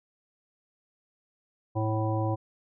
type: harmonic tone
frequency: 109.4 Hz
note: A2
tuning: 9 cents flat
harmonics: 1 / 3 / 5 / 7 / 9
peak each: -27 / -32 / -34 / -35 / -37 dBFS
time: 1.75-2.36 s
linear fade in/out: 20 ms
effects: none